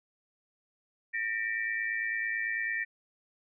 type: tone cluster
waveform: sine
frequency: 1805 / 1914 / 2324 Hz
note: A6 / A#6 / D7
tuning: +44 / +45 / -19 cents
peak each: -32 / -35 / -37 dBFS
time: 1.13-2.85 s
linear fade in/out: 20 ms
effects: none